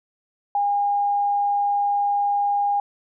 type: tone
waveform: sine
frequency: 812 Hz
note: G#5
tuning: 39 cents flat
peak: -18 dBFS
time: 0.55-2.8 s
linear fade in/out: 2 ms
effects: none